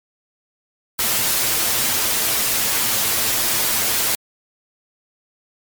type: noise with comb filter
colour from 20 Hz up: white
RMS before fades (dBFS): -19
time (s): 0.99-4.15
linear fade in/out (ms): 0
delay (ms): 8.9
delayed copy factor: +0.55
effects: MP3 96 kbps